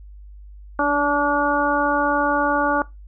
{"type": "harmonic tone with a mistuned harmonic", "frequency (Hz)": 288.5, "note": "D4", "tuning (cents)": -31, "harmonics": [1, 2, 3, 4, 5], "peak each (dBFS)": [-23, -23, -23, -23, -23], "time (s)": [0.79, 2.82], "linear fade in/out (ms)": 2, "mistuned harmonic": 1, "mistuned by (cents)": 17, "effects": ["noise-tail reverb RT60 0.2 s tail -20 dB re dry", "added 50 Hz sine -38 dBFS peak until 3.07 s"]}